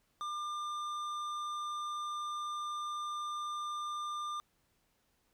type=tone with tanh clipping; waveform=sine; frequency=1198 Hz; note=D6; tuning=34 cents sharp; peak=-38 dBFS; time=0.21-4.4 s; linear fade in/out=0 ms; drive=12 dB; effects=pink hiss -75 dBFS RMS until 5.33 s